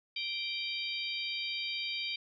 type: harmonic tone with a mistuned harmonic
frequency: 784 Hz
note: G5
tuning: in tune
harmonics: 3 / 4 / 5 / 6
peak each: -38 / -39 / -40 / -41 dBFS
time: 0.16-2.16 s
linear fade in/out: 5 ms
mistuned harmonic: 5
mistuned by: -70 cents
effects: none